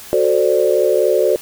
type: chord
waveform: sine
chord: D dominant seventh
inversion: first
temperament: equal with one note detuned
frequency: 370 / 442.3 / 523.3 / 587.3 Hz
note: F#4 / A4 / C5 / D5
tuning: 0 / +9 / 0 / 0 cents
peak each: -17 dBFS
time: 0.13-1.36 s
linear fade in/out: 0 ms
effects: white hiss -36 dBFS RMS until 1.41 s